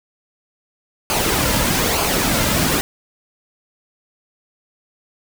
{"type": "noise with flanger", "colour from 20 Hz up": "pink", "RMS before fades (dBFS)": -18, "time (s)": [1.1, 2.81], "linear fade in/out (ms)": 0, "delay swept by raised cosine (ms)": [0.53, 2.73], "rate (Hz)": 1.1, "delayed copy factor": -0.5, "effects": []}